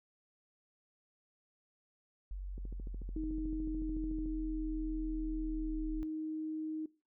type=exponential sweep; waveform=sine; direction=down; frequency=47.49 to 36.71 Hz; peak=-38 dBFS; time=2.31-6.03 s; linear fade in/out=0 ms
type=click train; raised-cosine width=3 ms; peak=-36 dBFS; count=24; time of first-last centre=2.58-4.259 s; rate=13.7 Hz
type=tone; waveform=sine; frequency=312.9 Hz; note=D#4; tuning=10 cents sharp; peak=-36 dBFS; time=3.16-6.86 s; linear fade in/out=5 ms
effects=noise-tail reverb RT60 0.3 s tail -20 dB re dry